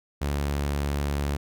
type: tone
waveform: sawtooth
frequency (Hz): 71.5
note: D2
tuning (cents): -46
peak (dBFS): -21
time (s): 0.21-1.37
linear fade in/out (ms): 10
effects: none